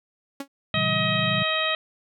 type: tone with exponential decay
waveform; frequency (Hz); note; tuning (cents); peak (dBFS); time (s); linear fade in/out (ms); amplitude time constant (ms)
sawtooth; 277.2; C#4; 0; -23; 0.4-0.48; 5; 16
type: chord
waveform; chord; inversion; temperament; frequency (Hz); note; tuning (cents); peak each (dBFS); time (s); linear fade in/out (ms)
sine; A# diminished seventh; none; equal; 116.54 / 138.59 / 164.81 / 196; A#2 / C#3 / E3 / G3; 0 / 0 / 0 / 0; -31 / -32 / -31 / -30; 0.74-1.43; 5
type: harmonic tone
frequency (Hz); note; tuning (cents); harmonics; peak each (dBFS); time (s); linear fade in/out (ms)
633; D#5; +30; 1 / 2 / 3 / 4 / 5 / 6; -29 / -29 / -29 / -29 / -29 / -29; 0.74-1.75; 2
effects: none